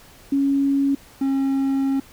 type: tone pair in turn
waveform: sine / triangle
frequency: 277.2 / 271.3 Hz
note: C#4 / C#4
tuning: 0 / -37 cents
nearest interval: unison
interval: 37 cents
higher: first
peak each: -16 dBFS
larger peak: neither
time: 0.32-0.95 / 1.21-2 s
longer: second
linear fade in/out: 5 ms
effects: pink hiss -48 dBFS RMS until 2.12 s